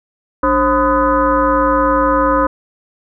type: tone with frequency modulation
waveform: sine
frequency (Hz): 772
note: G5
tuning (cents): -27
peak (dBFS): -10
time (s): 0.43-2.47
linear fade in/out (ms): 5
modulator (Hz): 239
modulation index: 2.4
effects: none